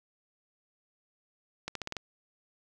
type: accelerating click train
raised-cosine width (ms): 0.2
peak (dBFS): -18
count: 6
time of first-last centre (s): 1.68-1.967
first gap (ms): 73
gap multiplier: 0.88
effects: none